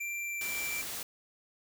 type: tone with pitch glide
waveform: square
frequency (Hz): 2359 to 2345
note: D7 to D7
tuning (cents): +7 to -3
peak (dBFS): -35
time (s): 0-0.82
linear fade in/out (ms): 10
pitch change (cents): -10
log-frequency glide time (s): 0.21-0.51
type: noise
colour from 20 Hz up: white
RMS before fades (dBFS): -39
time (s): 0.41-1.03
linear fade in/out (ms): 2
effects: none